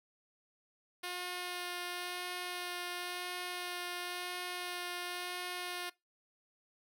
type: tone with vibrato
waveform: 5% pulse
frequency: 356.8 Hz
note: F4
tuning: 37 cents sharp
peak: -27 dBFS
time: 1.03-5.9 s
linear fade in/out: 10 ms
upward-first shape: sine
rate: 0.96 Hz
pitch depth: 10 cents each way
effects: noise-tail reverb RT60 0.2 s tail -21 dB re dry